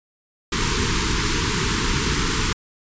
pink band-stop noise, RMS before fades -21 dBFS, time 0.52-2.53 s, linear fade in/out 5 ms, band 460 to 900 Hz, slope 96 dB/octave, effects resampled to 16000 Hz

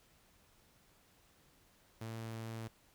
sawtooth tone, 112.9 Hz, A2, 45 cents sharp, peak -38 dBFS, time 2.01-2.68 s, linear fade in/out 5 ms, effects pink hiss -68 dBFS RMS until 2.94 s

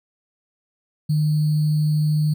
sine tone with sample-and-hold, 152.2 Hz, D#3, 38 cents flat, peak -16 dBFS, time 1.09-2.34 s, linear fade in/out 10 ms, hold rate 4410 Hz, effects none

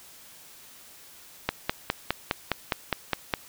click train, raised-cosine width 0.3 ms, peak -7 dBFS, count 10, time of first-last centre 1.49-3.338 s, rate 4.87 Hz, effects white hiss -50 dBFS RMS until 3.48 s

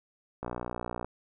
click train, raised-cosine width 1 ms, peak -21 dBFS, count 38, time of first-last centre 0.43-1.046 s, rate 60.1 Hz, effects none

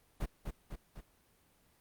brown noise with echo, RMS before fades -35 dBFS, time 0.2-0.26 s, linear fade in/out 10 ms, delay 250 ms, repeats 3, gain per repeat -4 dB, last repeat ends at 1.01 s, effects pink hiss -69 dBFS RMS until 1.8 s + Opus 32 kbps

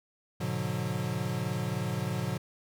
square chord, G# half-diminished seventh, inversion none, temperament equal with one note detuned, 103.83 / 123.47 / 146.83 / 182.56 Hz, G#2 / B2 / D3 / F#3, 0 / 0 / 0 / -23 cents, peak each -38 / -35 / -37 / -36 dBFS, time 0.4-2.38 s, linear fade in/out 10 ms, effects none

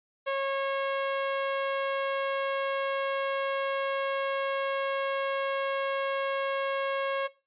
sawtooth tone, 546 Hz, C#5, 26 cents flat, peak -23 dBFS, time 0.26-7.28 s, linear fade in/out 20 ms, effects noise-tail reverb RT60 0.3 s tail -19 dB re dry + resampled to 8000 Hz

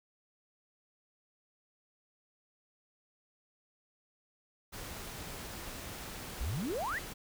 pink noise, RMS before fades -44 dBFS, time 4.72-7.14 s, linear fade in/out 20 ms
sine exponential sweep, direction up, 51.91 to 2093 Hz, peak -33 dBFS, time 6.4-6.99 s, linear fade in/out 10 ms
effects none

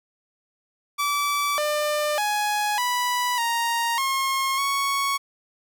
sawtooth tone with pitch steps, 1155 / 598 / 836 / 985 / 933 / 1077 / 1110 Hz, D6 / D5 / G#5 / B5 / A#5 / C6 / C#6, -29 / +31 / +11 / -5 / +1 / +50 / +2 cents, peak -18 dBFS, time 0.98-5.18 s, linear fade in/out 20 ms, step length 600 ms, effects none

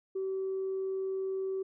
sine tone, 382.6 Hz, G4, 42 cents flat, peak -30 dBFS, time 0.15-1.63 s, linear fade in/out 10 ms, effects tanh soft clip ceiling -27 dBFS

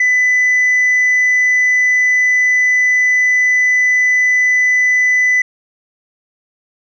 sine tone, 1999 Hz, B6, 20 cents sharp, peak -7 dBFS, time 0-5.42 s, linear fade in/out 5 ms, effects tanh soft clip ceiling -8 dBFS

